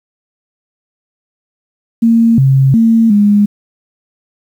sine tone with pitch steps, 229.5 / 134.4 / 226.9 / 205.7 Hz, A#3 / C3 / A#3 / G#3, -27 / +47 / -47 / -16 cents, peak -5 dBFS, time 2.02-3.46 s, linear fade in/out 10 ms, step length 360 ms, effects 7-bit

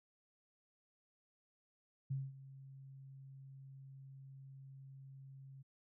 sine tone with ADSR envelope, 135.3 Hz, C#3, 42 cents flat, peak -35 dBFS, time 2.1-5.63 s, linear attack 12 ms, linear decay 210 ms, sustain -17 dB, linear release 17 ms, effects none

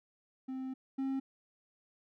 triangle tone pair in turn, 261.6 / 268.2 Hz, C4 / C4, 0 / +43 cents, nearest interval unison, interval 43 cents, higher second, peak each -35 / -30 dBFS, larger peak second, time 0.48-0.74 / 0.98-1.2 s, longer first, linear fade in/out 10 ms, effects none

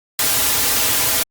white noise with comb filter, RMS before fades -17 dBFS, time 0.19-1.23 s, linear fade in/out 2 ms, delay 5.4 ms, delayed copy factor -0.7, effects Opus 48 kbps

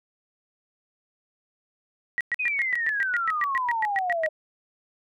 sine tone bursts, 1914 Hz, A#6, 45 cents sharp, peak -22 dBFS, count 16, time 2.18-4.262 s, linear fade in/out 0 ms, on 27 ms, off 110 ms
sine exponential sweep, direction down, 2547 to 613 Hz, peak -24 dBFS, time 2.39-4.29 s, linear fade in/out 10 ms
effects none

